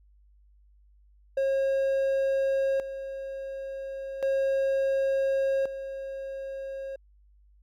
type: tone with tremolo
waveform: triangle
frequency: 541 Hz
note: C#5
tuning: 42 cents flat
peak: -21 dBFS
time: 1.37-6.96 s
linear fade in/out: 5 ms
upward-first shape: square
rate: 0.35 Hz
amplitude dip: 70%
effects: added 50 Hz sine -56 dBFS peak until 7.62 s

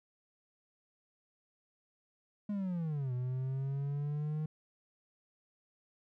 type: linear two-way sweep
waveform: triangle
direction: down then up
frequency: 210 to 123.47 to 155.4 Hz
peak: -31 dBFS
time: 2.49-4.46 s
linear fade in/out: 5 ms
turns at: 3.13 s
effects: none

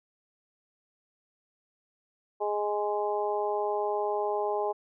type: harmonic tone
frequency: 207.7 Hz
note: G#3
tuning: in tune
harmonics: 2 / 3 / 4 / 5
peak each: -30 / -33 / -31 / -38 dBFS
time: 2.4-4.73 s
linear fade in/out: 20 ms
effects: none

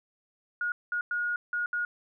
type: tone bursts at uneven times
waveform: sine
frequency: 1440 Hz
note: F#6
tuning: 47 cents flat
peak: -27 dBFS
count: 5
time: 0.61-0.72 / 0.92-1.01 / 1.11-1.36 / 1.53-1.66 / 1.73-1.85 s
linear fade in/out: 2 ms
effects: none

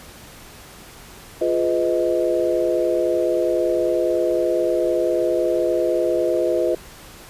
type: chord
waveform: sine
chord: F half-diminished seventh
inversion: none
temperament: just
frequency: 349.2 / 419.1 / 502.9 / 628.6 Hz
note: F4 / Ab4 / Cb5 / Eb5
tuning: 0 / +16 / +31 / +18 cents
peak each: -21 / -27 / -22 / -22 dBFS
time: 1.41-6.75 s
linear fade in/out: 5 ms
effects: pink hiss -42 dBFS RMS until 7.29 s + resampled to 32000 Hz

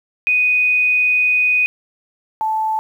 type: tone pair in turn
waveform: sine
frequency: 2489 / 874.9 Hz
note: D#7 / A5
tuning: 0 / -10 cents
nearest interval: octave + tritone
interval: 1810 cents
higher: first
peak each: -12 / -16 dBFS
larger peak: first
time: 0.27-1.66 / 2.41-2.79 s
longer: first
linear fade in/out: 0 ms
effects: 8-bit

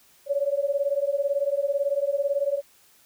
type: beating tone pair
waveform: sine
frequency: 554.4 / 572.4 Hz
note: C#5 / D5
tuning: 0 / -45 cents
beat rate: 18 Hz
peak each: -25 dBFS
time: 0.26-2.62 s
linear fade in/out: 50 ms
effects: white hiss -58 dBFS RMS until 3.05 s

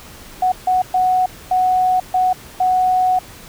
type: tone bursts at uneven times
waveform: sine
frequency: 739 Hz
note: F#5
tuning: 2 cents flat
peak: -12 dBFS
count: 6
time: 0.42-0.52 / 0.67-0.82 / 0.94-1.26 / 1.51-2 / 2.14-2.33 / 2.6-3.19 s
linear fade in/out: 5 ms
effects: pink hiss -39 dBFS RMS until 3.48 s

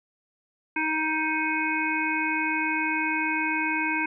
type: harmonic tone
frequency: 313.4 Hz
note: D#4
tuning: 13 cents sharp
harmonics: 1 / 3 / 5 / 7 / 8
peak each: -30 / -30 / -30 / -30 / -30 dBFS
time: 0.76-4.06 s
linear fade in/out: 5 ms
effects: none

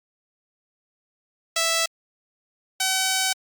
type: tone pair in turn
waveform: 5% pulse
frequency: 659.3 / 760 Hz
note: E5 / F#5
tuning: 0 / +46 cents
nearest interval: major second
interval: 246 cents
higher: second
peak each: -9 dBFS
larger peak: neither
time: 1.56-1.86 / 2.8-3.33 s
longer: second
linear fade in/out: 5 ms
effects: Opus 48 kbps

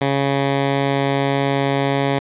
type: tone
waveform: 10% pulse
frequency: 138.59 Hz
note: C#3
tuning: in tune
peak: -8 dBFS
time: 0.01-2.19 s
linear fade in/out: 5 ms
effects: resampled to 8000 Hz + 8-bit

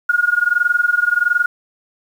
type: tone with amplitude modulation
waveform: sine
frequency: 1433 Hz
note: F6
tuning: 44 cents sharp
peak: -9 dBFS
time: 0.09-1.46 s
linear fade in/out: 5 ms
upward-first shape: sine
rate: 21.4 Hz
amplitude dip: 90%
effects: 7-bit

